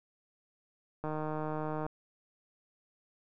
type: click train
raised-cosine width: 1 ms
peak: -23 dBFS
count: 128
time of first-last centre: 1.04-1.865 s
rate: 154 Hz
effects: none